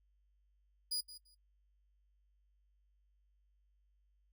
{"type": "tone with echo", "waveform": "sawtooth", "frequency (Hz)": 4910, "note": "D#8", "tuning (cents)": -24, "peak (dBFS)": -32, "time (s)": [0.91, 1.01], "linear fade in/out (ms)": 10, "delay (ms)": 170, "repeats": 2, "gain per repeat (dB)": -15, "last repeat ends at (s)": 1.35, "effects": ["noise-tail reverb RT60 0.1 s tail -19 dB re dry", "added 50 Hz sine -70 dBFS peak until 4.32 s"]}